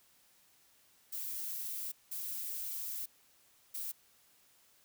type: noise bursts at uneven times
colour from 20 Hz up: violet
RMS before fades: -40 dBFS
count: 3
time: 1.12-1.92 / 2.11-3.06 / 3.74-3.92 s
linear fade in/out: 10 ms
effects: white hiss -67 dBFS RMS until 4.84 s